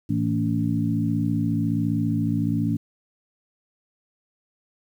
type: tone cluster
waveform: sine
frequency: 109.8 / 164.4 / 225.7 / 285.3 Hz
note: A2 / E3 / A3 / C#4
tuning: -3 / -4 / +44 / +50 cents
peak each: -26 dBFS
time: 0.09-2.77 s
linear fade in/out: 10 ms
effects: 9-bit